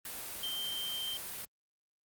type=tone in noise; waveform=sine; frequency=3136 Hz; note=G7; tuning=in tune; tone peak=-35 dBFS; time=0.43-1.17 s; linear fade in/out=2 ms; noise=white; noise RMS=-42 dBFS; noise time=0.05-1.45 s; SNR=+4 dB; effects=Opus 32 kbps